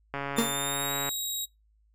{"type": "click train", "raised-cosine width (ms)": 0.5, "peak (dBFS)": -18, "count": 134, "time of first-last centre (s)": [0.14, 1.09], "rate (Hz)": 140}
{"type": "tone with pitch glide", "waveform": "15% pulse", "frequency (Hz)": [3579, 3814], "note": ["A7", "A#7"], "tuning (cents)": [29, 39], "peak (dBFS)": -24, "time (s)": [0.36, 1.46], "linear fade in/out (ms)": 20, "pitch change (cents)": 110, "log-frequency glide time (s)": [0.5, 0.94]}
{"type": "tone with exponential decay", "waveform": "30% pulse", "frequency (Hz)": 230.7, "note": "A#3", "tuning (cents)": -18, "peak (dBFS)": -17, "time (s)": [0.38, 0.58], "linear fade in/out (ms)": 5, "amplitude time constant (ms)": 42}
{"effects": ["noise-tail reverb RT60 0.2 s tail -25 dB re dry", "added 53 Hz sine -62 dBFS peak until 1.94 s"]}